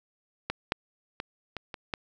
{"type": "clicks", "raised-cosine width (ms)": 0.3, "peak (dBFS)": [-13, -9, -17, -19, -21, -14], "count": 6, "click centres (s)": [0.5, 0.721, 1.201, 1.567, 1.742, 1.938], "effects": []}